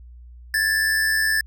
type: tone pair together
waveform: square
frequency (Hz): 1660.5 / 1760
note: G#6 / A6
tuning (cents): -1 / 0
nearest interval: minor second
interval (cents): 101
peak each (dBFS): -25 / -20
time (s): 0.54-1.41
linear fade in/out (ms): 2
effects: added 60 Hz sine -40 dBFS peak until 1.46 s